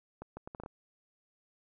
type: accelerating click train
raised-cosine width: 1 ms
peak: -29 dBFS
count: 7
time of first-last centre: 0.22-0.661 s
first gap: 150 ms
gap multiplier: 0.7
effects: none